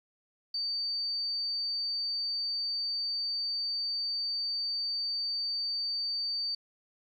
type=tone; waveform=sine; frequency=4600 Hz; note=D8; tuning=37 cents flat; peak=-30 dBFS; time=0.54-6.55 s; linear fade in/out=5 ms; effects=11-bit